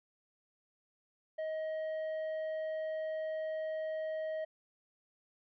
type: tone with tanh clipping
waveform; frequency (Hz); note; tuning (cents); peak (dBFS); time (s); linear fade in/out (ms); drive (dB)
sine; 630; D#5; +21; -36; 1.38-4.45; 10; 6
effects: none